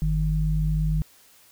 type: tone pair together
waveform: sine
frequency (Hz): 49 / 155.56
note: G1 / D#3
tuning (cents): 0 / 0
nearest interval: octave + minor sixth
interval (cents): 2000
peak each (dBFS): -23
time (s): 0.02-1.02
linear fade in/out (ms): 0
effects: white hiss -55 dBFS RMS until 1.51 s